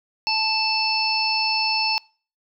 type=harmonic tone; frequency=880 Hz; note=A5; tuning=in tune; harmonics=1 / 3 / 5 / 6; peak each=-25 / -25 / -25 / -25 dBFS; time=0.27-1.98 s; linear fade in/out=0 ms; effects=noise-tail reverb RT60 0.4 s tail -25 dB re dry